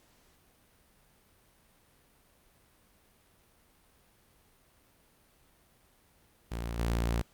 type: tone with level steps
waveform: sawtooth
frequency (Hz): 57.7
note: A#1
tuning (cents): -17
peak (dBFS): -30 / -24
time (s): 6.51-7.22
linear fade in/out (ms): 10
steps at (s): 6.78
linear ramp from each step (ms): 20
effects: pink hiss -65 dBFS RMS until 7.33 s + Opus 48 kbps